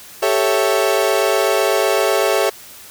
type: chord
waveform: 35% pulse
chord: A dominant seventh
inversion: third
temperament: equal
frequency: 392 / 440 / 554.4 / 659.3 Hz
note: G4 / A4 / C#5 / E5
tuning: 0 / 0 / 0 / 0 cents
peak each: -18 dBFS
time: 0.22-2.5 s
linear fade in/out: 10 ms
effects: white hiss -39 dBFS RMS until 2.9 s